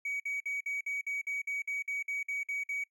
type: tone bursts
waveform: triangle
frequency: 2262 Hz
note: C#7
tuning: 34 cents sharp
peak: -30 dBFS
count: 14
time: 0.05-2.839 s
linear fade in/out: 5 ms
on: 150 ms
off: 53 ms
effects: noise-tail reverb RT60 0.1 s tail -22 dB re dry + tanh soft clip ceiling -26 dBFS